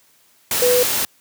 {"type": "tone in noise", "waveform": "sine", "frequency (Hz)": 493.9, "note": "B4", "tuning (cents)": 0, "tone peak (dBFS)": -13, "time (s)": [0.62, 0.83], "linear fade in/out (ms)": 2, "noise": "white", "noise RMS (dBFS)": -20, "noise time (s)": [0.51, 1.05], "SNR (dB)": 4, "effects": ["white hiss -56 dBFS RMS until 1.2 s", "high-pass 80 Hz 12 dB/octave"]}